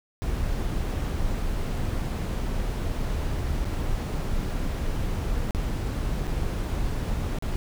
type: noise with dropouts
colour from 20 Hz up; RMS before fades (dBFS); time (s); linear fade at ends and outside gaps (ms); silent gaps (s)
brown; -27; 0.22-7.56; 0; 3.646-3.652 / 5.508-5.548 / 6.27-6.276 / 7.386-7.424
effects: none